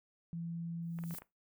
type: tone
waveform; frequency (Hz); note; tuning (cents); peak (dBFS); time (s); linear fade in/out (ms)
sine; 168.2; E3; +35; -38; 0.33-1.14; 0
type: noise with exponential growth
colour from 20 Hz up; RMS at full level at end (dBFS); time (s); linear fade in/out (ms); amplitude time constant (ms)
violet; -43; 0.82-1.19; 5; 79
type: clicks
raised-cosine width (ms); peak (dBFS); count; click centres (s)
0.5; -36; 6; 0.988 / 1.038 / 1.109 / 1.148 / 1.185 / 1.22
effects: noise-tail reverb RT60 0.2 s tail -18 dB re dry